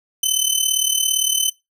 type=tone with amplitude modulation; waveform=15% pulse; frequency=3046 Hz; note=F#7; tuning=50 cents sharp; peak=-6 dBFS; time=0.23-1.5 s; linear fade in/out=5 ms; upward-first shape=sine; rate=37.6 Hz; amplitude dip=75%; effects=noise-tail reverb RT60 0.2 s tail -21 dB re dry